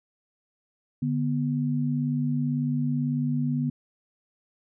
sine tone pair together, 146.9 / 245 Hz, D3 / B3, +1 / -14 cents, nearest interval major sixth, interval 885 cents, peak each -26 / -26 dBFS, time 1.02-3.7 s, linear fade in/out 5 ms, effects none

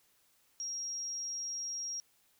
sine tone, 5620 Hz, F8, 10 cents sharp, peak -36 dBFS, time 0.6-2 s, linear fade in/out 0 ms, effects white hiss -70 dBFS RMS until 2.39 s

